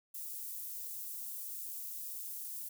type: high-pass noise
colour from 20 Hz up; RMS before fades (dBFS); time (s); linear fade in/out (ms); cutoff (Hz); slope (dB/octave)
white; -43; 0.14-2.69; 10; 11000; 12
effects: none